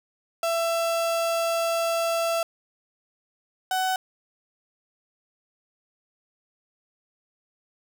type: tone pair in turn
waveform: 35% pulse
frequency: 668 / 749.8 Hz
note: E5 / F#5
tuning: +23 / +23 cents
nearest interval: major second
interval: 200 cents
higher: second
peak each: -21 dBFS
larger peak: neither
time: 0.43-2.43 / 3.71-3.96 s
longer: first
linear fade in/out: 2 ms
effects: none